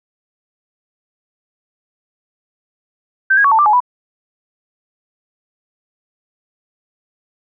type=tone with pitch steps; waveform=sine; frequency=1554 / 1642 / 1122 / 886 / 1180 / 845 / 987 Hz; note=G6 / G#6 / C#6 / A5 / D6 / G#5 / B5; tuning=-16 / -20 / +21 / +12 / +8 / +30 / -1 cents; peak=-8 dBFS; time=3.3-3.804 s; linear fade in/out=10 ms; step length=72 ms; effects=none